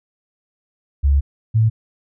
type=tone pair in turn; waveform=sine; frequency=70 / 111.12 Hz; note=C#2 / A2; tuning=+18 / +18 cents; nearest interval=minor sixth; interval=800 cents; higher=second; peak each=-11 dBFS; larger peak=neither; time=1.03-1.21 / 1.54-1.7 s; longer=first; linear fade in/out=20 ms; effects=none